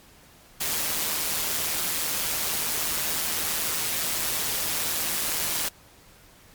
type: noise with amplitude modulation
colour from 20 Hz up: white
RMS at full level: -25 dBFS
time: 0.6-5.69 s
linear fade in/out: 10 ms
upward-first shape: sine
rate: 159 Hz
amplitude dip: 45%
effects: pink hiss -53 dBFS RMS until 6.54 s + MP3 96 kbps